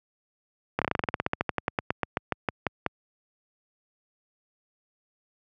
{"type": "slowing click train", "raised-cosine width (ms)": 0.5, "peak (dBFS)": -9, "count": 25, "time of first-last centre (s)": [0.79, 2.863], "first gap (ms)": 27, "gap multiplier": 1.09, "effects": ["high-pass 80 Hz 12 dB/octave"]}